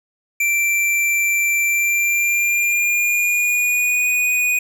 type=tone with pitch glide; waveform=square; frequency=2349 to 2474 Hz; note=D7 to D#7; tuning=0 to -10 cents; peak=-16 dBFS; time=0.4-4.59 s; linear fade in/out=5 ms; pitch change=+90 cents; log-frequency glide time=1.66-4.11 s; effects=none